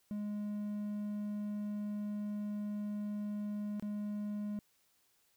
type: tone with dropouts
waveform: triangle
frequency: 207.7 Hz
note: G#3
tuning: in tune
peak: -34 dBFS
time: 0.11-4.59 s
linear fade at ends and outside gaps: 0 ms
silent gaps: 3.797-3.825 s
effects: white hiss -73 dBFS RMS until 5.36 s